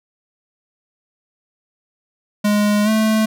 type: tone with pitch glide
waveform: square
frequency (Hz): 207.7 to 218.3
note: G#3 to A3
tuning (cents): 0 to -13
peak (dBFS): -14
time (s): 2.44-3.26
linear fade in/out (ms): 10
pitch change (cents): +87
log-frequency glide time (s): 2.84-2.89
effects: none